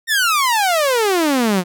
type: exponential sweep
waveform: sawtooth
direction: down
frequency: 1864.7 to 172.1 Hz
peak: -10 dBFS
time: 0.07-1.64 s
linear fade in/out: 50 ms
effects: none